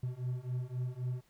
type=beating tone pair; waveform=triangle; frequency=123.47 / 127.27 Hz; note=B2 / C3; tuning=0 / -48 cents; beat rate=3.8 Hz; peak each=-36 / -35 dBFS; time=0.03-1.21 s; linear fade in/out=5 ms; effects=pink hiss -70 dBFS RMS until 1.29 s